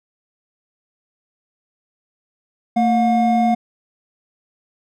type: tone pair together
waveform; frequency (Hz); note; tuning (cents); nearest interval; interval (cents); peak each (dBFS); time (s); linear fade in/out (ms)
triangle; 226.2 / 718; A3 / F5; +48 / +48; octave + minor sixth; 2000; -14; 2.76-3.55; 10
effects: none